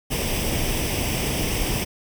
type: noise with comb filter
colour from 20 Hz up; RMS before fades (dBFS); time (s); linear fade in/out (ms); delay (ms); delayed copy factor
pink; -24; 0.1-1.85; 20; 0.36; +0.65
effects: none